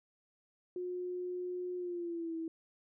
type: tone with pitch glide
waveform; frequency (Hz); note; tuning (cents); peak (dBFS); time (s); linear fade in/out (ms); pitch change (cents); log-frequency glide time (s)
sine; 360 to 326.3; F#4 to E4; -47 to -18; -36; 0.76-2.48; 2; -171; 1.77-2.36
effects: none